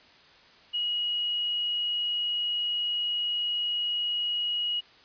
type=tone; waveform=sine; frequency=2900 Hz; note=F#7; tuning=35 cents flat; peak=-26 dBFS; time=0.73-4.81 s; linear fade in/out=20 ms; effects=white hiss -55 dBFS RMS until 5.04 s + resampled to 11025 Hz